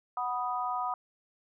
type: chord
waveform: sine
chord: B major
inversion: second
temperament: equal with one note detuned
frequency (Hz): 740 / 983.8 / 1244.5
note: F#5 / B5 / D#6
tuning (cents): 0 / -7 / 0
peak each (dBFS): -34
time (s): 0.17-0.94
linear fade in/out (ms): 2
effects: none